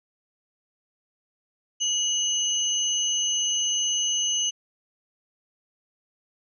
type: tone pair together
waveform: sine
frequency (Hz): 2925 / 6198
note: F#7 / G8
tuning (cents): -21 / -21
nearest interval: octave + minor second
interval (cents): 1300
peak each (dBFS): -25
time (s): 1.8-4.51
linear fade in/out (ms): 20
effects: none